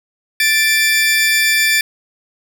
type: tone pair together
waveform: sawtooth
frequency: 1759.8 / 2349 Hz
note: A6 / D7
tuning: 0 / 0 cents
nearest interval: perfect fourth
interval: 500 cents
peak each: -11 dBFS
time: 0.4-1.81 s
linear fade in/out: 2 ms
effects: none